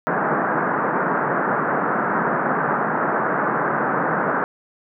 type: band-pass noise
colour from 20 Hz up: white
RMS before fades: -21 dBFS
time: 0.07-4.44 s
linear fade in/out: 0 ms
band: 140 to 1600 Hz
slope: 48 dB/octave
effects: none

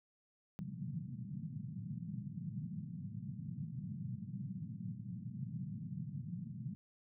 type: band-pass noise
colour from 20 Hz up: white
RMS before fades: -44 dBFS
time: 0.59-6.75 s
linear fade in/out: 0 ms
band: 110 to 200 Hz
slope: 48 dB/octave
effects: none

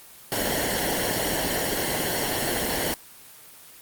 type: noise with comb filter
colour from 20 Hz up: pink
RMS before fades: -25 dBFS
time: 0.32-2.94 s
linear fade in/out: 0 ms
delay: 0.81 ms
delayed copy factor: -0.75
effects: white hiss -47 dBFS RMS until 3.81 s + Opus 24 kbps

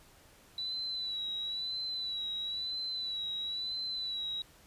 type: tone with vibrato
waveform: sine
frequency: 3951 Hz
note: B7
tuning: in tune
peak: -34 dBFS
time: 0.58-4.42 s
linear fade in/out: 2 ms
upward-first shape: sine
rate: 1 Hz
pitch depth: 50 cents each way
effects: pink hiss -60 dBFS RMS until 4.66 s + resampled to 32000 Hz

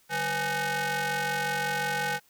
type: ring-modulated tone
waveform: sawtooth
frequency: 340.8 Hz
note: F4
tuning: 42 cents flat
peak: -20 dBFS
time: 0.09-2.2 s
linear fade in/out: 50 ms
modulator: 1170 Hz
effects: white hiss -63 dBFS RMS until 2.29 s

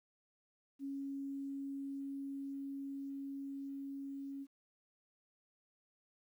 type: tone with level ramp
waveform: sine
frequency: 276 Hz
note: C#4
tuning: 7 cents flat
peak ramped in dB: -39 to -42 dBFS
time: 0.79-4.47 s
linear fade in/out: 50 ms
effects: 12-bit

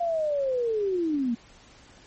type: linear sweep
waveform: sine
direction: down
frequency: 698.5 to 223.9 Hz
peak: -23 dBFS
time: 0-1.35 s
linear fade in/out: 10 ms
effects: pink hiss -53 dBFS RMS until 2.06 s + MP3 32 kbps

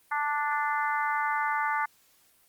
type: harmonic tone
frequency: 293.7 Hz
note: D4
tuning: in tune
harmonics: 3 / 4 / 5 / 6 / 7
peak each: -29 / -31 / -33 / -35 / -36 dBFS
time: 0.11-1.86 s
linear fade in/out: 10 ms
effects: white hiss -63 dBFS RMS until 2.48 s + Opus 32 kbps

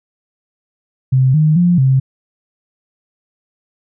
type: tone with pitch steps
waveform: sine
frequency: 130.7 / 154.4 / 175.7 / 132.8 Hz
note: C3 / D#3 / F3 / C3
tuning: -1 / -13 / +11 / +26 cents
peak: -8 dBFS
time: 1.12-2 s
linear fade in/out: 10 ms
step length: 220 ms
effects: none

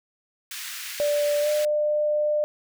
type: high-pass noise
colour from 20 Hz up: pink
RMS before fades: -35 dBFS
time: 0.51-1.65 s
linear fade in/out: 2 ms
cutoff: 1600 Hz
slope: 24 dB/octave
type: tone with pitch glide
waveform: sine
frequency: 586 to 599.4 Hz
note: D5 to D5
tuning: -4 to +35 cents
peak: -20 dBFS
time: 1-2.44 s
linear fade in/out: 0 ms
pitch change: +39 cents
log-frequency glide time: 1.41-1.48 s
effects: none

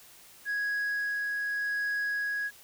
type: tone with tremolo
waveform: sine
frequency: 1661.2 Hz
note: G#6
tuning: in tune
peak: -25 dBFS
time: 0.45-2.51 s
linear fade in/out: 50 ms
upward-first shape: sine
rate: 0.85 Hz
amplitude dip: 25%
effects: tanh soft clip ceiling -27 dBFS + white hiss -54 dBFS RMS until 2.63 s

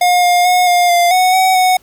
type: tone with pitch steps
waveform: square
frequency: 715 / 709 / 724 / 708 / 697 / 738 / 752 / 739 Hz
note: F5 / F5 / F#5 / F5 / F5 / F#5 / F#5 / F#5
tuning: +41 / +26 / -38 / +23 / -4 / -5 / +28 / -2 cents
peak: -9 dBFS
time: 0.01-1.77 s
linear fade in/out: 5 ms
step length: 220 ms
effects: pink hiss -50 dBFS RMS until 1.82 s

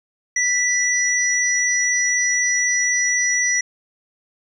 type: tone pair together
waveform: sine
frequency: 1975.5 / 5848 Hz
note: B6 / F#8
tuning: 0 / -21 cents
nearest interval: octave + perfect fifth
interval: 1879 cents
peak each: -19 dBFS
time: 0.36-3.61 s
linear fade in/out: 5 ms
effects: 9-bit

